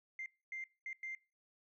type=tone bursts at uneven times; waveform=sine; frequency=2093 Hz; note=C7; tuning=in tune; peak=-40 dBFS; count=4; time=0.19-0.26 / 0.52-0.64 / 0.86-0.93 / 1.03-1.15 s; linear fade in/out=2 ms; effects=noise-tail reverb RT60 0.3 s tail -22 dB re dry + tanh soft clip ceiling -36 dBFS